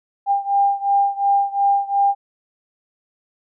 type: beating tone pair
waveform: sine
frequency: 798 / 800.8 Hz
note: G5 / G5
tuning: +31 / +37 cents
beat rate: 2.8 Hz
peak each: -17 / -19 dBFS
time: 0.26-2.15 s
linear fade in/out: 50 ms
effects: none